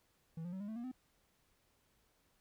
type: tone with pitch steps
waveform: triangle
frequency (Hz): 162.9 / 175.6 / 189.3 / 204.1 / 220 / 237.1 / 255.6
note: E3 / F3 / F#3 / G#3 / A3 / A#3 / C4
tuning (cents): -20 / +10 / +40 / -30 / 0 / +30 / -40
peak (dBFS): -39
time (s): 0.37-0.916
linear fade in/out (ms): 5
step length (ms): 78
effects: pink hiss -75 dBFS RMS until 2.4 s